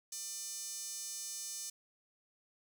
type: tone with high-pass filter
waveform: sawtooth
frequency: 600 Hz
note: D5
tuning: 37 cents sharp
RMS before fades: -43 dBFS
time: 0.12-1.7 s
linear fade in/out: 5 ms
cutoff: 6400 Hz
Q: 2.5
effects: none